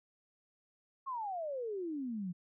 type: exponential sweep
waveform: sine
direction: down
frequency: 1108 to 170.1 Hz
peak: -36 dBFS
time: 1.06-2.33 s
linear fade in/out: 20 ms
effects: none